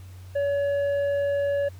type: tone with tanh clipping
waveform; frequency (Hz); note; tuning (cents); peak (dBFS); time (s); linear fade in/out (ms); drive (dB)
triangle; 566; C#5; +36; -23; 0.35-1.69; 10; 10
effects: added 92 Hz sine -40 dBFS peak until 1.79 s + pink hiss -55 dBFS RMS until 1.79 s